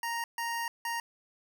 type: tone bursts at uneven times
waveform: 25% pulse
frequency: 932.3 Hz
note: A#5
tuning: in tune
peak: -28 dBFS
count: 3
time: 0.03-0.24 / 0.38-0.68 / 0.85-1 s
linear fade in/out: 2 ms
effects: none